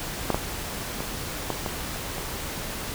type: clicks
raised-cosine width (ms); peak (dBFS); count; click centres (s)
1; -7 / -9 / -16 / -11 / -13 / -18; 6; 0.303 / 0.345 / 1.005 / 1.503 / 1.662 / 2.182
effects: pink hiss -33 dBFS RMS until 2.94 s